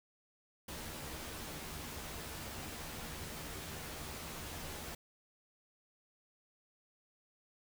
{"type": "noise with comb filter", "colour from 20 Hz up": "pink", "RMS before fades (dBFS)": -45, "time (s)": [0.68, 4.95], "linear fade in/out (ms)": 5, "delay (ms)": 13, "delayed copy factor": 0.55, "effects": []}